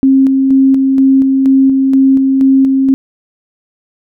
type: tone with tremolo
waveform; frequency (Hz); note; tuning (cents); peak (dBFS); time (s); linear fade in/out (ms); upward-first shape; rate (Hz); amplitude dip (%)
sine; 267.9; C4; +41; -4; 0.03-2.94; 0; square; 2.1; 30
effects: none